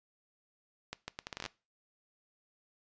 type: accelerating click train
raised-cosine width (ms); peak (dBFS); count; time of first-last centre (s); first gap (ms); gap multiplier
0.2; -21; 11; 0.93-1.462; 150; 0.73
effects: noise-tail reverb RT60 0.3 s tail -20 dB re dry + resampled to 16000 Hz